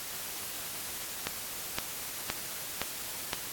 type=click train; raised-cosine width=0.2 ms; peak=-12 dBFS; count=5; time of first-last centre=1.27-3.332 s; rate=1.94 Hz; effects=white hiss -39 dBFS RMS until 3.52 s + AAC 64 kbps